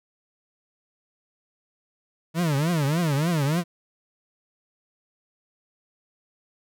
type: tone with vibrato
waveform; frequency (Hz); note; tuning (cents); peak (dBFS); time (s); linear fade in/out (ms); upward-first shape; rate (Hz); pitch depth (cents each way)
40% pulse; 155.56; D#3; 0; -20; 2.34-3.64; 50; triangle; 3.4; 260
effects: none